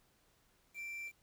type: tone with quantisation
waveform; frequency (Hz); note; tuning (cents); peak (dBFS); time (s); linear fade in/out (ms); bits
triangle; 2349; D7; 0; -40; 0.74-1.12; 50; 10
effects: pink hiss -72 dBFS RMS until 1.22 s